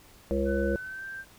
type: harmonic tone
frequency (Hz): 68.4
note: C#2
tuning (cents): -23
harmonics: 1 / 3 / 5 / 7 / 8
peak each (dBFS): -31 / -31 / -31 / -31 / -31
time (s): 0.31-0.76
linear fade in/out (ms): 0
type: tone with pitch glide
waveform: sine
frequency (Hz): 1500 to 1573.7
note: F#6 to G6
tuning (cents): +23 to +6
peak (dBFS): -36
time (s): 0.45-1.25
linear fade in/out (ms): 50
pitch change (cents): +83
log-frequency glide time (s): 0.76-1.06
effects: pink hiss -55 dBFS RMS until 1.38 s